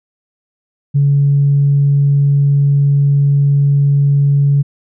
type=tone; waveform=sine; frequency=141.5 Hz; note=C#3; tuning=36 cents sharp; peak=-7 dBFS; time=0.94-4.63 s; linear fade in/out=20 ms; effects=tanh soft clip ceiling -3 dBFS